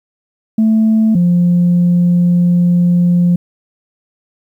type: tone pair in turn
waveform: sine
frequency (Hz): 220 / 175.39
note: A3 / F3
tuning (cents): 0 / +8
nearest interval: major third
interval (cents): 392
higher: first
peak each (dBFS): -6 / -6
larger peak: neither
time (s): 0.58-1.15 / 1.15-3.36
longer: second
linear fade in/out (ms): 5
effects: tanh soft clip ceiling -5 dBFS + 8-bit